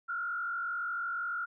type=tone with frequency modulation; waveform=sine; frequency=1396.9 Hz; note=F6; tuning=in tune; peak=-32 dBFS; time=0.08-1.46 s; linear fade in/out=20 ms; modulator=45.9 Hz; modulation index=1.1; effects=none